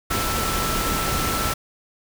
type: tone in noise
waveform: sine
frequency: 1329 Hz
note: E6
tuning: 14 cents sharp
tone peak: -27 dBFS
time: 0.1-1.54 s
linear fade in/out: 10 ms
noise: pink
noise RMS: -24 dBFS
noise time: 0.1-1.54 s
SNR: -6 dB
effects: none